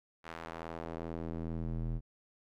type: tone with band-pass filter sweep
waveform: square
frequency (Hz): 41.2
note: E1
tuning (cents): 0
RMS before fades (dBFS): -39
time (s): 0.23-2.01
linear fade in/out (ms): 50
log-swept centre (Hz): 1600 to 100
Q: 0.83
effects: none